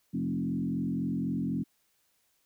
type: tone with frequency modulation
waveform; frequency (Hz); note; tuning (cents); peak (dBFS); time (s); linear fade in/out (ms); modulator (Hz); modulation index
sine; 220; A3; 0; -28; 0.13-1.64; 20; 43.9; 1.6
effects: white hiss -72 dBFS RMS until 2.45 s